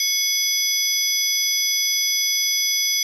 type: tone cluster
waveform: sine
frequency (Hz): 2194 / 3378 / 4968 / 5950 / 11600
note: C#7 / G#7 / D#8 / F#8 / F#9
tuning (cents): -18 / +29 / -3 / +9 / -35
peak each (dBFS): -27 / -26 / -23 / -22 / -31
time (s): 0-3.03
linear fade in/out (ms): 2
effects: none